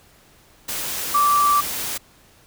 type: tone in noise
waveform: sine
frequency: 1165 Hz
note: D6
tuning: 14 cents flat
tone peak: -14 dBFS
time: 1.14-1.61 s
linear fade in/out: 10 ms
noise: white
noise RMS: -27 dBFS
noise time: 0.68-1.98 s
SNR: +10 dB
effects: pink hiss -53 dBFS RMS until 2.46 s